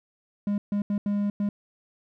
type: tone bursts at uneven times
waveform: triangle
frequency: 203.9 Hz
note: G#3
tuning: 32 cents flat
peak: -21 dBFS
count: 5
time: 0.47-0.58 / 0.72-0.82 / 0.9-0.98 / 1.06-1.3 / 1.4-1.49 s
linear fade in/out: 2 ms
effects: none